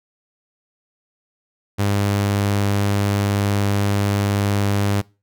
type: tone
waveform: sawtooth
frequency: 101 Hz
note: G#2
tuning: 48 cents flat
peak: -13 dBFS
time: 1.78-5.02 s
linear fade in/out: 20 ms
effects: noise-tail reverb RT60 0.3 s tail -23 dB re dry